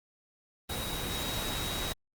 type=tone in noise; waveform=sine; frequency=3816 Hz; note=A#7; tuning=40 cents sharp; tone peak=-38 dBFS; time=0.69-1.93 s; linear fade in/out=10 ms; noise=pink; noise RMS=-35 dBFS; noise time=0.69-1.93 s; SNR=-6 dB; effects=Opus 24 kbps